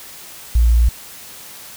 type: tone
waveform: sine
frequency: 57.9 Hz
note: A#1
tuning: 11 cents flat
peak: -9 dBFS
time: 0.55-0.89 s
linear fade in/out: 5 ms
effects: white hiss -37 dBFS RMS until 1.76 s